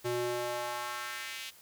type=tone with high-pass filter sweep; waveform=square; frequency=121.1 Hz; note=B2; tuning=34 cents flat; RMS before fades=-36 dBFS; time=0.04-1.51 s; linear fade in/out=20 ms; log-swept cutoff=260 to 3000 Hz; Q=1.7; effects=white hiss -57 dBFS RMS until 1.61 s